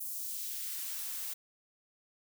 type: noise with high-pass filter sweep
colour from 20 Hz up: blue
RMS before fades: -39 dBFS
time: 0-1.34 s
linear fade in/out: 10 ms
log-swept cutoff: 8900 to 310 Hz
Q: 0.78
effects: none